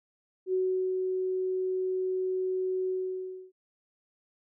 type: tone with ADSR envelope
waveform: sine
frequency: 372.6 Hz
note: F#4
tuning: 12 cents sharp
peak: -24 dBFS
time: 0.46-3.52 s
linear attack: 72 ms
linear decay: 400 ms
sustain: -3 dB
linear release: 630 ms
effects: none